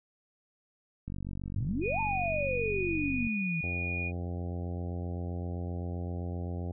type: click train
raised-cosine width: 5 ms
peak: -26 dBFS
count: 105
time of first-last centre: 1.08-3.269 s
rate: 47.5 Hz
type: exponential two-way sweep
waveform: sine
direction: up then down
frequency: 87.1 to 910 to 156.6 Hz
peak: -30 dBFS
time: 1.56-3.61 s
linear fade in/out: 5 ms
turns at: 2 s
type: tone with pitch glide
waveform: sine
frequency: 2467 to 2446 Hz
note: D#7 to D#7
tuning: -15 to -30 cents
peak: -33 dBFS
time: 1.81-4.12 s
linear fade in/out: 50 ms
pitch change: -15 cents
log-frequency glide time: 3.11-3.88 s
type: harmonic tone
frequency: 87.7 Hz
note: F2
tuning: 8 cents sharp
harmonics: 1 / 2 / 3 / 4 / 5 / 6 / 7 / 8 / 9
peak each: -34 / -40 / -44 / -46 / -48 / -50 / -51 / -52 / -53 dBFS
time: 3.63-6.72 s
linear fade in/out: 5 ms
effects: none